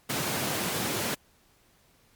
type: high-pass noise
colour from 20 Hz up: pink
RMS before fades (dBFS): -30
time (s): 0.09-1.15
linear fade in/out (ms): 10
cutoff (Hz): 110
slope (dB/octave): 24
effects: pink hiss -63 dBFS RMS until 2.15 s + MP3 96 kbps